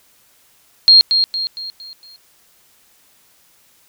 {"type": "tone with echo", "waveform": "sine", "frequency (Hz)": 4231, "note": "C8", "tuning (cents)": 19, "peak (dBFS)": -4, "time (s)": [0.88, 1.01], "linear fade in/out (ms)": 0, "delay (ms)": 230, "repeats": 5, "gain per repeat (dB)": -7, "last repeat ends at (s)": 2.16, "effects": ["white hiss -54 dBFS RMS until 3.88 s"]}